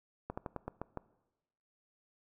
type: slowing click train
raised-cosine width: 1 ms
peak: -24 dBFS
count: 7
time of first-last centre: 0.3-0.973 s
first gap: 75 ms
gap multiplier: 1.16
effects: noise-tail reverb RT60 1.0 s tail -20 dB re dry